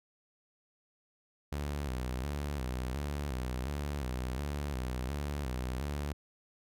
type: tone with vibrato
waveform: sawtooth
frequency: 67.5 Hz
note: C#2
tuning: 45 cents flat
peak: -30 dBFS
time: 1.52-6.13 s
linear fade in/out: 5 ms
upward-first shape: square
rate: 1.4 Hz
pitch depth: 120 cents each way
effects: none